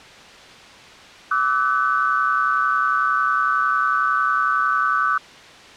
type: tone cluster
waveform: sine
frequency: 1159 / 1290 / 1501 Hz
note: D6 / E6 / F#6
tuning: -23 / -38 / +24 cents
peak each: -21 dBFS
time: 1.31-5.18 s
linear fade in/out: 5 ms
effects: white hiss -42 dBFS RMS until 5.76 s + low-pass 4000 Hz 12 dB/octave